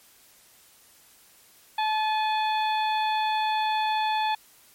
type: harmonic tone with a mistuned harmonic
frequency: 865 Hz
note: A5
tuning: 30 cents flat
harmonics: 1 / 2 / 3 / 4 / 5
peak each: -23 / -35 / -35 / -34 / -41 dBFS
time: 1.78-4.35 s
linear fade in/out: 5 ms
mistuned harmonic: 3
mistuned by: -63 cents
effects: white hiss -56 dBFS RMS until 4.74 s + MP3 64 kbps